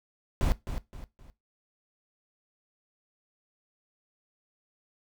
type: noise with echo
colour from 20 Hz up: brown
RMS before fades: -24 dBFS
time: 0.41-0.52 s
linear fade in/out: 0 ms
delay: 260 ms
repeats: 3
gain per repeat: -9 dB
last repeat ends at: 1.3 s
effects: noise-tail reverb RT60 0.2 s tail -17 dB re dry